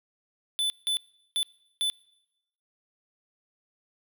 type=tone bursts at uneven times; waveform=square; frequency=3500 Hz; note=A7; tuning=10 cents flat; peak=-25 dBFS; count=4; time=0.59-0.7 / 0.87-0.97 / 1.36-1.43 / 1.81-1.9 s; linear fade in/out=0 ms; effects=noise-tail reverb RT60 0.9 s tail -24 dB re dry